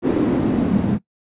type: noise with band-pass filter sweep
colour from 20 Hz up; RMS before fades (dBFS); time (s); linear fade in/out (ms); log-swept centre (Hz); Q
pink; -18; 0.02-0.99; 50; 330 to 200; 3.1
effects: noise-tail reverb RT60 0.1 s tail -19 dB re dry + resampled to 8000 Hz